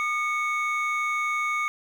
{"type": "tone pair together", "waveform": "triangle", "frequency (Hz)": [1217.2, 2217], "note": ["D#6", "C#7"], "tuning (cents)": [-38, 0], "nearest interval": "minor seventh", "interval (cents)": 1038, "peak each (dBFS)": -25, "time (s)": [0, 1.68], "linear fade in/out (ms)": 0, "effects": []}